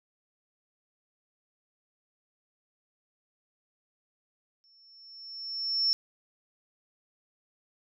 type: tone with exponential growth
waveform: sine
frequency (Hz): 5400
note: E8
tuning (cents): +41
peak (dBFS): -21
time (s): 4.64-5.93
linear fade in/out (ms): 0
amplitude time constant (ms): 280
effects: none